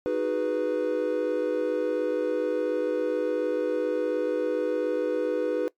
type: chord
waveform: triangle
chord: G# minor seventh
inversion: second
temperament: equal with one note detuned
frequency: 311.1 / 368.3 / 415.3 / 493.9 Hz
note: D#4 / F#4 / G#4 / B4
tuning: 0 / -8 / 0 / 0 cents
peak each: -29 / -30 / -29 / -24 dBFS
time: 0.06-5.68 s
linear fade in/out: 0 ms
effects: noise-tail reverb RT60 0.1 s tail -20 dB re dry + MP3 96 kbps